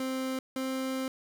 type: tone pair in turn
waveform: 30% pulse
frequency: 261.6 / 262.7 Hz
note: C4 / C4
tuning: 0 / +7 cents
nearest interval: unison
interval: 7 cents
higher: second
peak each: -28 dBFS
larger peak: neither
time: 0-0.39 / 0.56-1.08 s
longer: second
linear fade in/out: 2 ms
effects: none